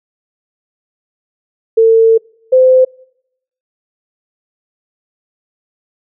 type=tone pair in turn; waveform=sine; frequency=450.2 / 515.1 Hz; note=A4 / C5; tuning=+40 / -27 cents; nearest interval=major second; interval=233 cents; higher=second; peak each=-4 dBFS; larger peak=neither; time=1.77-2.18 / 2.52-2.85 s; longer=first; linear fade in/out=10 ms; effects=noise-tail reverb RT60 0.8 s tail -26 dB re dry